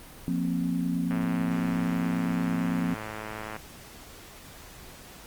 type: chord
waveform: sine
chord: F suspended fourth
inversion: none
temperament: just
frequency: 174.61 / 232.8 / 261.9 Hz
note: F3 / Bb3 / C4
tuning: 0 / -2 / +2 cents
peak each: -28 / -32 / -29 dBFS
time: 0.28-2.94 s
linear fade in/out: 0 ms
type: click train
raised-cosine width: 0.5 ms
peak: -21 dBFS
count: 266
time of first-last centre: 1.11-3.564 s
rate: 108 Hz
effects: pink hiss -47 dBFS RMS until 5.26 s + Opus 32 kbps